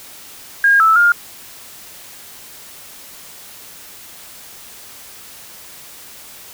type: tone with pitch steps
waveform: sine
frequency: 1623 / 1314 / 1411 Hz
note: G#6 / E6 / F6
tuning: -40 / -6 / +17 cents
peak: -8 dBFS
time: 0.64-1.12 s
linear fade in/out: 2 ms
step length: 160 ms
effects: white hiss -38 dBFS RMS until 6.53 s